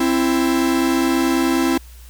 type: tone pair together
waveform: 45% pulse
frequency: 263.5 / 333 Hz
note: C4 / E4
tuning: +12 / +18 cents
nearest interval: major third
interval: 406 cents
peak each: -18 dBFS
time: 0-1.78 s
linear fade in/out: 5 ms
effects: added 60 Hz sine -38 dBFS peak until 2.09 s + white hiss -48 dBFS RMS until 2.09 s